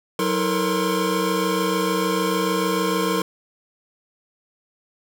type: tone cluster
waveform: square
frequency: 184.8 / 321.6 / 448.6 / 475.3 / 1058 Hz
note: F#3 / E4 / A4 / A#4 / C6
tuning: -2 / -43 / +34 / +34 / +19 cents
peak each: -27 dBFS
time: 0.19-3.22 s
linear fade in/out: 2 ms
effects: none